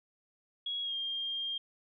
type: tone with pitch glide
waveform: sine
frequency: 3322 to 3209 Hz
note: G#7 to G7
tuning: 0 to +40 cents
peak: -33 dBFS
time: 0.66-1.58 s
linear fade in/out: 5 ms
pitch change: -60 cents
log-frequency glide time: 0.82-0.95 s
effects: none